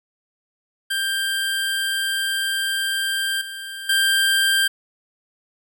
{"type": "tone with level steps", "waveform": "25% pulse", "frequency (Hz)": 1582, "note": "G6", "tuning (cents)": 15, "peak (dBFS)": [-17, -27, -12], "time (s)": [0.9, 4.68], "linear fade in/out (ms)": 10, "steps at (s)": [3.41, 3.89], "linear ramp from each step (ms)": 5, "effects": []}